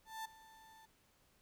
35% pulse tone with ADSR envelope, 886 Hz, A5, 12 cents sharp, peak -39 dBFS, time 0.05-0.86 s, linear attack 200 ms, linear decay 9 ms, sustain -18 dB, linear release 11 ms, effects pink hiss -72 dBFS RMS until 1.41 s

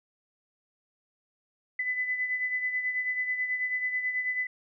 sine beating tone pair, 2003 / 2012.2 Hz, B6 / B6, +24 / +32 cents, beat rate 9.2 Hz, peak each -28 / -36 dBFS, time 1.79-4.47 s, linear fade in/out 5 ms, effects none

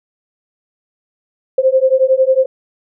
sine beating tone pair, 519 / 530 Hz, C5 / C5, -14 / +22 cents, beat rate 11 Hz, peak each -12 dBFS, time 1.58-2.46 s, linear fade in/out 5 ms, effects none

